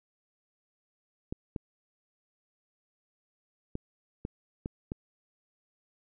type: clicks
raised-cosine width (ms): 3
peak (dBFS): -21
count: 6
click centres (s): 1.325 / 1.562 / 3.754 / 4.251 / 4.659 / 4.919
effects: none